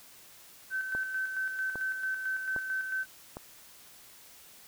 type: tone with tremolo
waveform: sine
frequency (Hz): 1536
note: G6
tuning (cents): -36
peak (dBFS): -29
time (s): 0.7-3.06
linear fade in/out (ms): 50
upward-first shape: square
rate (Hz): 4.5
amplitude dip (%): 45
type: click train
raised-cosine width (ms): 1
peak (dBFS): -25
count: 4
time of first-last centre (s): 0.95-3.369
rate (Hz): 1.24
effects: white hiss -54 dBFS RMS until 4.67 s